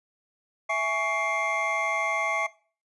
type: tone cluster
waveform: triangle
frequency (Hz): 659 / 836 / 1122 / 2112 / 2314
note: E5 / G#5 / C#6 / C7 / D7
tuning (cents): -1 / +11 / +21 / +16 / -26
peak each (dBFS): -28 / -31 / -28 / -27 / -36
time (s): 0.69-2.47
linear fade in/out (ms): 10
effects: noise-tail reverb RT60 0.4 s tail -19 dB re dry + resampled to 24000 Hz